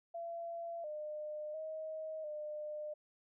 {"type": "tone with pitch steps", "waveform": "sine", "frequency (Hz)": [677, 605, 630, 603], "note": ["E5", "D#5", "D#5", "D5"], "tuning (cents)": [46, -49, 21, 46], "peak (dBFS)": -40, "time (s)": [0.14, 2.94], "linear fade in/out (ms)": 10, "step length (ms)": 700, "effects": []}